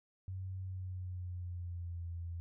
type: tone with pitch glide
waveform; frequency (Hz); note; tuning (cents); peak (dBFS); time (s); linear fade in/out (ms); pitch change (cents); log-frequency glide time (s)
sine; 94 to 85.21; F#2 to F2; +28 to -42; -39; 0.28-2.4; 0; -170; 0.62-2.06
effects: none